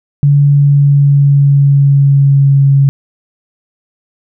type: tone with pitch glide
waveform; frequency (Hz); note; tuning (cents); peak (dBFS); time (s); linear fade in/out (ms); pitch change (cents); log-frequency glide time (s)
sine; 142.9 to 138.43; D3 to C#3; -47 to -2; -4; 0.23-2.89; 0; -55; 0.47-2.66
effects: none